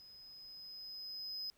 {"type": "tone with level ramp", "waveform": "triangle", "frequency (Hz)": 5050, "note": "D#8", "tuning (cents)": 25, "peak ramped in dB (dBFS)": [-54, -38], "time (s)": [0, 1.5], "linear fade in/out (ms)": 0, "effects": ["pink hiss -72 dBFS RMS until 1.57 s"]}